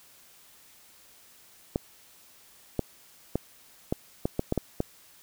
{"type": "clicks", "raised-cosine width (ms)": 2, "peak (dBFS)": -12, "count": 9, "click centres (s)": [1.759, 2.793, 3.356, 3.925, 4.255, 4.394, 4.524, 4.577, 4.804], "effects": ["white hiss -56 dBFS RMS until 5.22 s"]}